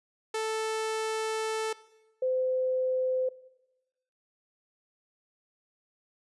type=tone pair in turn; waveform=sawtooth / sine; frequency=440 / 514 Hz; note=A4 / C5; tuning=0 / -31 cents; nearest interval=minor third; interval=269 cents; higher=second; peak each=-25 dBFS; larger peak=neither; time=0.34-1.73 / 2.22-3.29 s; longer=first; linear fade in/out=5 ms; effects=noise-tail reverb RT60 1.0 s tail -19 dB re dry + resampled to 24000 Hz